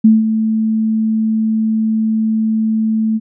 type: tone with ADSR envelope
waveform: sine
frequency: 220 Hz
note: A3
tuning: in tune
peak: -3 dBFS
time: 0.04-3.2 s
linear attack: 9 ms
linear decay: 180 ms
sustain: -9 dB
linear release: 38 ms
effects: none